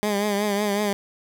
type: tone with vibrato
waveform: 15% pulse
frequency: 205.2 Hz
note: G#3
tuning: 21 cents flat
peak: -15 dBFS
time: 0.03-0.93 s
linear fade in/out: 0 ms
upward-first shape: triangle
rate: 5.4 Hz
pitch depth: 64 cents each way
effects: none